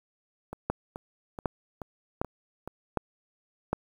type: two click trains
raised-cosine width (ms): 1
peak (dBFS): -23 / -12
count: 6 / 5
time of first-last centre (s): 0.53-2.676 / 0.7-3.73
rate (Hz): 2.33 / 1.32
effects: 8-bit